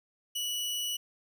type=tone; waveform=sawtooth; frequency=2943 Hz; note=F#7; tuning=10 cents flat; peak=-28 dBFS; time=0.35-0.97 s; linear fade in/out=10 ms; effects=none